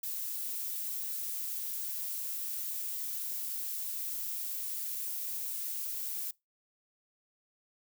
violet noise, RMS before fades -37 dBFS, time 0.03-6.31 s, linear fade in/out 5 ms, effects noise-tail reverb RT60 0.2 s tail -23 dB re dry

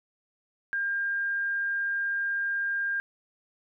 sine tone, 1604 Hz, G6, 39 cents sharp, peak -26 dBFS, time 0.73-3 s, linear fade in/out 0 ms, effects none

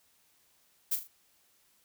violet noise with echo, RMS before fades -29 dBFS, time 0.91-0.96 s, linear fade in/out 10 ms, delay 39 ms, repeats 3, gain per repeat -8 dB, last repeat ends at 1.077 s, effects white hiss -68 dBFS RMS until 1.84 s

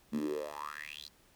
10% pulse tone with high-pass filter sweep, 74.1 Hz, D2, 16 cents sharp, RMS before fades -39 dBFS, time 0.12-1.09 s, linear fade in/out 20 ms, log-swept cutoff 200 to 4600 Hz, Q 8, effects pink hiss -65 dBFS RMS until 1.35 s

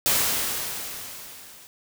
white noise with level ramp, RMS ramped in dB -20 to -48 dBFS, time 0.06-1.67 s, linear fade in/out 0 ms, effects none

